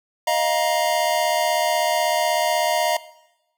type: chord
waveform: square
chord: Eb suspended second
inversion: none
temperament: equal with one note detuned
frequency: 622.3 / 698.5 / 945.9 Hz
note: Eb5 / F5 / Bb5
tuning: 0 / 0 / +25 cents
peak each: -23 dBFS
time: 0.27-2.97 s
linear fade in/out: 5 ms
effects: noise-tail reverb RT60 0.9 s tail -18 dB re dry